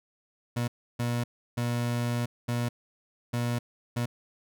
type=tone bursts at uneven times; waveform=30% pulse; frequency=120 Hz; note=B2; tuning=49 cents flat; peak=-24 dBFS; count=6; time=0.56-0.68 / 0.99-1.24 / 1.57-2.26 / 2.48-2.69 / 3.33-3.59 / 3.96-4.06 s; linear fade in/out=10 ms; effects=none